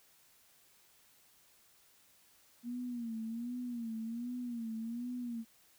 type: tone with vibrato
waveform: sine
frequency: 235 Hz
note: A#3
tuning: 14 cents sharp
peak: -37 dBFS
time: 2.63-5.45 s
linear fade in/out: 50 ms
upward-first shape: sine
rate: 1.3 Hz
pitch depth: 94 cents each way
effects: white hiss -66 dBFS RMS until 5.78 s